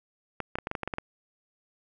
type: clicks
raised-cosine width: 0.5 ms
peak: -16 dBFS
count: 10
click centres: 0.403 / 0.555 / 0.586 / 0.671 / 0.714 / 0.752 / 0.833 / 0.876 / 0.938 / 0.984 s
effects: none